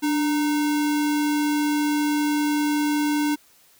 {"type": "tone with sample-and-hold", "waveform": "sine", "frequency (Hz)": 294.9, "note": "D4", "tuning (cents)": 7, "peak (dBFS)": -19, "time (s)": [0.02, 3.36], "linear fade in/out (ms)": 20, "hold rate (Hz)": 1225, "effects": ["white hiss -56 dBFS RMS until 3.79 s"]}